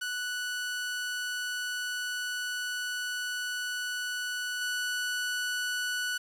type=tone with level steps; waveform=sawtooth; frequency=1480 Hz; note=F#6; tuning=in tune; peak=-28 / -26 dBFS; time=0.01-6.18 s; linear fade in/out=10 ms; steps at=4.61 s; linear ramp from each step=5 ms; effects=low-pass 12000 Hz 12 dB/octave + 9-bit